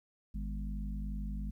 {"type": "harmonic tone with a mistuned harmonic", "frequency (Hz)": 51.2, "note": "G#1", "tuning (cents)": -24, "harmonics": [1, 3, 4, 5], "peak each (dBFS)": [-36, -46, -43, -51], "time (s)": [0.34, 1.51], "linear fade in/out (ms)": 10, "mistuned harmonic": 5, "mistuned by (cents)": -60, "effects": ["12-bit"]}